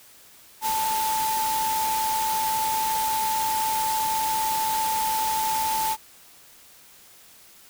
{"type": "tone in noise", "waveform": "sine", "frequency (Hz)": 880, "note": "A5", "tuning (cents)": 0, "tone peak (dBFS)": -23, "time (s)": [0.61, 5.97], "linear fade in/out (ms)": 50, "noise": "white", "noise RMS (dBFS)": -30, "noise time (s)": [0.61, 5.97], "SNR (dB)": 4, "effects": ["white hiss -51 dBFS RMS until 7.69 s"]}